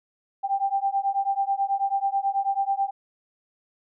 sine beating tone pair, 784 / 793.2 Hz, G5 / G5, 0 / +20 cents, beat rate 9.2 Hz, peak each -25 dBFS, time 0.43-2.91 s, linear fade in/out 20 ms, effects none

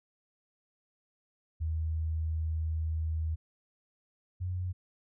sine tone pair in turn, 79.7 / 90.68 Hz, D#2 / F#2, +42 / -34 cents, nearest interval major second, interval 224 cents, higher second, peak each -29 / -31 dBFS, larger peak first, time 1.6-3.36 / 4.4-4.73 s, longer first, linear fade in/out 20 ms, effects none

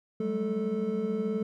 triangle tone cluster, 183.7 / 196.7 / 215.6 / 438.9 Hz, F#3 / G3 / A3 / A4, -12 / +6 / -35 / -4 cents, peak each -38 / -32 / -30 / -29 dBFS, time 0.2-1.43 s, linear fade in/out 5 ms, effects none

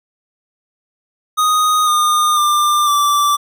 square tone with pitch steps, 1244.5 / 1218.2 / 1192.4 / 1167.2 Hz, D#6 / D#6 / D6 / D6, 0 / -37 / +26 / -11 cents, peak -12 dBFS, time 1.37-3.37 s, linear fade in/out 20 ms, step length 500 ms, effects none

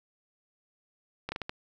slowing click train, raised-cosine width 0.3 ms, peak -18 dBFS, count 5, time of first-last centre 1.29-1.495 s, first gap 30 ms, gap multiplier 1.37, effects none

